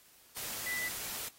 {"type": "tone in noise", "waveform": "sine", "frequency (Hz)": 1988, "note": "B6", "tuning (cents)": 11, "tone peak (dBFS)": -34, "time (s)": [0.66, 0.89], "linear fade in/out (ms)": 10, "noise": "white", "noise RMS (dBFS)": -40, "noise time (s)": [0.36, 1.29], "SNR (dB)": 3, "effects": ["white hiss -61 dBFS RMS until 1.38 s", "AAC 48 kbps"]}